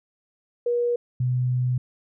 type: tone pair in turn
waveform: sine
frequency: 480 / 125.57 Hz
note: B4 / B2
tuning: -49 / +29 cents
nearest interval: octave + major seventh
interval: 2322 cents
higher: first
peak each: -20 dBFS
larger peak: neither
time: 0.66-0.96 / 1.2-1.78 s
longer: second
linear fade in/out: 5 ms
effects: none